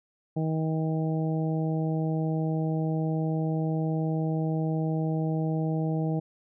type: harmonic tone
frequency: 158.8 Hz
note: D#3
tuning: 36 cents sharp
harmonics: 1 / 2 / 3 / 4 / 5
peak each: -26 / -32 / -36 / -38 / -40 dBFS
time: 0.36-6.2 s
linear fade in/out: 10 ms
effects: none